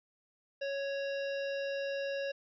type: harmonic tone with a mistuned harmonic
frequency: 554.4 Hz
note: C#5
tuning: in tune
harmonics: 1 / 3 / 5 / 7 / 9 / 10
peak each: -34 / -43 / -45 / -52 / -54 / -55 dBFS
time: 0.61-2.32 s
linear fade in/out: 10 ms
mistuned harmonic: 7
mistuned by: -16 cents
effects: none